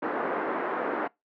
pink band-pass noise, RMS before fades -30 dBFS, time 0.02-1.08 s, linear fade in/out 10 ms, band 290 to 1600 Hz, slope 24 dB/octave, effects noise-tail reverb RT60 0.2 s tail -25 dB re dry

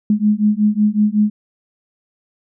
sine beating tone pair, 207.7 / 213.1 Hz, G#3 / G#3, 0 / +45 cents, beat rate 5.4 Hz, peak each -15 dBFS, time 0.1-1.3 s, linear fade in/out 2 ms, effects none

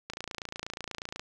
click train, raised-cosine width 0.2 ms, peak -19 dBFS, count 32, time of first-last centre 0.1-1.195 s, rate 28.3 Hz, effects none

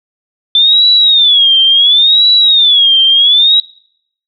sine tone with vibrato, 3520 Hz, A7, in tune, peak -4 dBFS, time 0.55-3.6 s, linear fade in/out 2 ms, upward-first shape sine, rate 0.71 Hz, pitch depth 190 cents each way, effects noise-tail reverb RT60 0.7 s tail -25 dB re dry

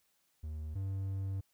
triangle tone pair in turn, 77.1 / 96.78 Hz, D#2 / G2, -15 / -22 cents, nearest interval major third, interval 393 cents, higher second, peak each -36 / -32 dBFS, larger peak second, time 0.43-0.75 / 0.75-1.41 s, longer second, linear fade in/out 10 ms, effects white hiss -75 dBFS RMS until 1.53 s

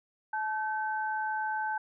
sine tone pair together, 865 / 1538 Hz, A5 / G6, -30 / -33 cents, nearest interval minor seventh, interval 997 cents, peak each -31 / -34 dBFS, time 0.33-1.78 s, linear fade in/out 5 ms, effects none

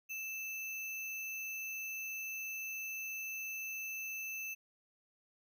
sine tone with sample-and-hold, 2637 Hz, E7, in tune, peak -39 dBFS, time 0.09-4.55 s, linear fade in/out 20 ms, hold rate 8820 Hz, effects none

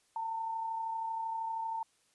sine tone with amplitude modulation, 900 Hz, A5, 39 cents sharp, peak -32 dBFS, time 0.16-1.83 s, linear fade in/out 2 ms, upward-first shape sine, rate 32.8 Hz, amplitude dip 35%, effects white hiss -71 dBFS RMS until 2.14 s + resampled to 24000 Hz

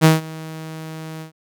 sawtooth tone with ADSR envelope, 159 Hz, D#3, 38 cents sharp, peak -3 dBFS, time 0.01-1.32 s, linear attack 36 ms, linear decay 160 ms, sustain -23 dB, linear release 110 ms, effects none

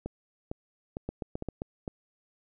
two click trains, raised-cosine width 2 ms, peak -20 / -21 dBFS, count 5 / 5, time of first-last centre 1.09-1.619 / 0.06-1.878 s, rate 7.56 / 2.2 Hz, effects none

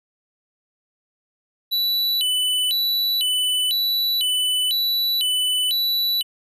square tone with vibrato, 3439 Hz, A7, 40 cents flat, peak -19 dBFS, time 1.71-6.23 s, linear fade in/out 20 ms, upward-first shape square, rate 1 Hz, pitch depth 240 cents each way, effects none

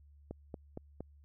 click train, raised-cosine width 2 ms, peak -28 dBFS, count 4, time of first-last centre 0.31-1.006 s, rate 4.31 Hz, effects added 72 Hz sine -57 dBFS peak until 1.24 s

